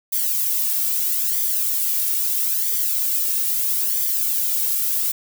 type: noise with flanger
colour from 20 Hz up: violet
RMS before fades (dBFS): -21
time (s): 0.12-5.12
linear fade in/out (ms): 10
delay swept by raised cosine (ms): 0.73 to 2.03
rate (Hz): 0.77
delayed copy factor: -0.65
effects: none